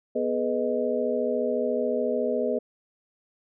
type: tone cluster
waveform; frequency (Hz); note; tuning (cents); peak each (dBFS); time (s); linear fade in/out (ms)
sine; 246.3 / 422.8 / 496.8 / 622; B3 / G#4 / B4 / D#5; -5 / +31 / +10 / -1; -30 / -28 / -28 / -29; 0.15-2.59; 10
effects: none